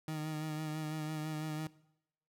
30% pulse tone with vibrato, 154.8 Hz, D#3, 9 cents flat, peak -34 dBFS, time 0.08-1.67 s, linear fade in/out 2 ms, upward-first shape sine, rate 6 Hz, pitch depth 28 cents each way, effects noise-tail reverb RT60 0.8 s tail -20 dB re dry

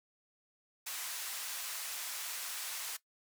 white band-pass noise, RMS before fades -41 dBFS, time 0.86-2.97 s, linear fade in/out 10 ms, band 900 to 14000 Hz, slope 12 dB/octave, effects noise-tail reverb RT60 0.1 s tail -17 dB re dry

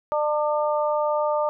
harmonic tone, 299.7 Hz, D4, 35 cents sharp, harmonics 2 / 3 / 4, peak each -22 / -26 / -28 dBFS, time 0.12-1.49 s, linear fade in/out 0 ms, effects none

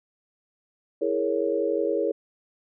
sine chord, A# half-diminished seventh, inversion second, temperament equal, 329.6 / 415.3 / 466.2 / 554.4 Hz, E4 / G#4 / A#4 / C#5, 0 / 0 / 0 / 0 cents, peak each -29 / -27 / -27 / -28 dBFS, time 1.01-2.12 s, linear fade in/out 10 ms, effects none

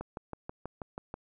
click train, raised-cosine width 1 ms, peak -24 dBFS, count 8, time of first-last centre 0.01-1.141 s, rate 6.19 Hz, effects none

